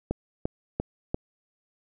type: click train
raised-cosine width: 2 ms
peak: -13 dBFS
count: 4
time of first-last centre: 0.11-1.144 s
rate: 2.9 Hz
effects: none